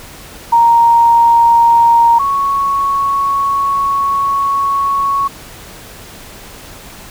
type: tone pair in turn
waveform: sine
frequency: 932.3 / 1108.9 Hz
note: A#5 / C#6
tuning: 0 / 0 cents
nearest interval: minor third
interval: 300 cents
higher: second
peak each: -5 / -11 dBFS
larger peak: first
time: 0.52-2.19 / 2.19-5.28 s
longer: second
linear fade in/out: 10 ms
effects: pink hiss -34 dBFS RMS until 7.1 s